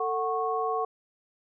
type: tone cluster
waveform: sine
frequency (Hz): 447.1 / 739 / 1099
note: A4 / F#5 / C#6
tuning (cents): +28 / -2 / -15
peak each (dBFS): -30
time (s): 0-0.85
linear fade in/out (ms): 5
effects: none